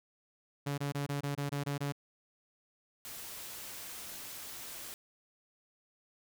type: tone bursts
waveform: sawtooth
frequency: 142.4 Hz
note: C#3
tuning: 47 cents sharp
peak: -29 dBFS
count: 9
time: 0.66-1.924 s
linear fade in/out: 10 ms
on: 120 ms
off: 23 ms
type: noise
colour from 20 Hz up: white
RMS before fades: -45 dBFS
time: 3.05-4.94 s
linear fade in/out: 0 ms
effects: none